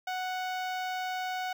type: tone with notch filter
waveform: sawtooth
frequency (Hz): 740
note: F#5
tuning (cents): 0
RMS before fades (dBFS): -34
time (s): 0.07-1.53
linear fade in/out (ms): 5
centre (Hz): 9900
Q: 0.5
effects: none